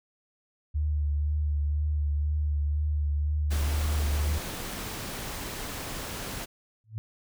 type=tone with vibrato; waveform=sine; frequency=74.2 Hz; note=D2; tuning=18 cents sharp; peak=-24 dBFS; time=0.74-4.39 s; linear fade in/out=20 ms; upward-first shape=triangle; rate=2 Hz; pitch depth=35 cents each way
type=noise; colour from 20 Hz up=pink; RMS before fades=-36 dBFS; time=3.5-6.46 s; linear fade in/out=20 ms
type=tone with exponential growth; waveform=sine; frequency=109.3 Hz; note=A2; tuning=11 cents flat; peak=-27 dBFS; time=6.84-6.98 s; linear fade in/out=0 ms; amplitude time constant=29 ms
effects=none